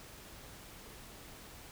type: silence
effects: pink hiss -52 dBFS RMS until 1.71 s